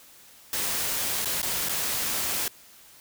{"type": "noise with dropouts", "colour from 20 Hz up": "white", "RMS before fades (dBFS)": -28, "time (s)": [0.53, 2.48], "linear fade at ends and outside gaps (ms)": 1, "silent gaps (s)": [[1.247, 1.256], [1.417, 1.429], [1.687, 1.693]], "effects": ["white hiss -52 dBFS RMS until 3 s"]}